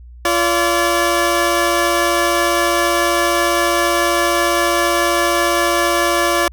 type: tone pair together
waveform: 15% pulse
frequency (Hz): 344 / 575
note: F4 / D5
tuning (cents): -26 / -37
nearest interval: major sixth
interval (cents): 889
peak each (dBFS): -10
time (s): 0.25-6.48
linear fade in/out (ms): 2
effects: added 60 Hz sine -35 dBFS peak until 6.52 s